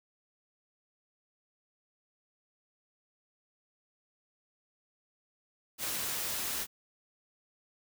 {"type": "noise", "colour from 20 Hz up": "white", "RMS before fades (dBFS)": -35, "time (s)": [5.78, 6.67], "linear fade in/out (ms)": 50, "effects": []}